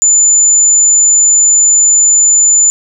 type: tone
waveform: sine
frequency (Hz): 7040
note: A8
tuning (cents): 0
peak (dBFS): -4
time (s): 0.02-2.7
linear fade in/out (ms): 0
effects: none